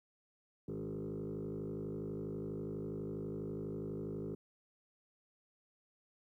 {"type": "tone with frequency modulation", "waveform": "sine", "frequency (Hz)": 280, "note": "C#4", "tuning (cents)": 18, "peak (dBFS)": -37, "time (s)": [0.68, 4.35], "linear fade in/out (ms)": 5, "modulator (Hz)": 52.2, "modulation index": 3.2, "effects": ["tanh soft clip ceiling -36 dBFS", "13-bit"]}